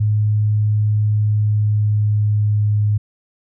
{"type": "tone with pitch glide", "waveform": "sine", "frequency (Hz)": [105.9, 104.74], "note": ["G#2", "G#2"], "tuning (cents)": [34, 15], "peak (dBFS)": -13, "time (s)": [0, 2.98], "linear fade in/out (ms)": 10, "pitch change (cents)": -19, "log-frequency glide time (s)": [1.08, 2.81], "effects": []}